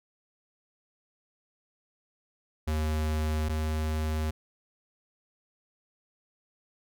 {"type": "tone pair in turn", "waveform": "square", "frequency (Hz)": [77.4, 77.84], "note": ["D#2", "D#2"], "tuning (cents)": [-9, 1], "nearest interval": "unison", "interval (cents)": 10, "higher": "second", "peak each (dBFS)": [-27, -28], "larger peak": "first", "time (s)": [[2.67, 3.49], [3.49, 4.31]], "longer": "neither", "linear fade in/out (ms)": 10, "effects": []}